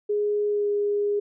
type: tone with pitch glide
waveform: sine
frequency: 415.3 to 410.5 Hz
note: G#4 to G#4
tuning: 0 to -20 cents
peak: -21 dBFS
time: 0.09-1.2 s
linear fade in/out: 10 ms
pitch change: -20 cents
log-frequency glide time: 0.48-0.68 s
effects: none